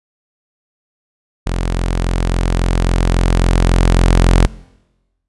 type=tone with level ramp; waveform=sawtooth; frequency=43.65 Hz; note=F1; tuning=in tune; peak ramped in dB=-12 to -3 dBFS; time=1.46-4.47 s; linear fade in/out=10 ms; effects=noise-tail reverb RT60 1.0 s tail -22 dB re dry + resampled to 24000 Hz